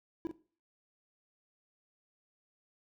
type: tone with echo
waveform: triangle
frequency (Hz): 329.6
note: E4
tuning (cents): 0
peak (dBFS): -30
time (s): 0.25-0.27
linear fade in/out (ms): 0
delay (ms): 42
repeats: 1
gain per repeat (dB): -7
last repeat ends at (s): 0.312
effects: noise-tail reverb RT60 0.4 s tail -17 dB re dry